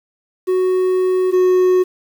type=tone pair in turn; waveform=triangle; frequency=370 / 367.2 Hz; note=F#4 / F#4; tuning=0 / -13 cents; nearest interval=unison; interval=13 cents; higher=first; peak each=-11 / -8 dBFS; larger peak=second; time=0.47-1.32 / 1.32-1.84 s; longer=first; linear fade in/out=20 ms; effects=7-bit